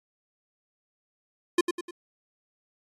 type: tone with echo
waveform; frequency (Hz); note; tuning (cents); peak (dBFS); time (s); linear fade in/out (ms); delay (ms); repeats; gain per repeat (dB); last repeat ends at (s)
square; 349.2; F4; 0; -18; 1.58-1.61; 5; 100; 3; -7; 1.91
effects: AAC 32 kbps